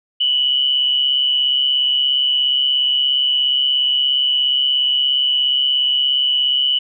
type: tone pair together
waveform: sine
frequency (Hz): 2955 / 3092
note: F#7 / G7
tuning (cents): -3 / -24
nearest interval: minor second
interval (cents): 79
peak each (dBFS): -14 / -23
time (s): 0.2-6.79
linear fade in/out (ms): 10
effects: none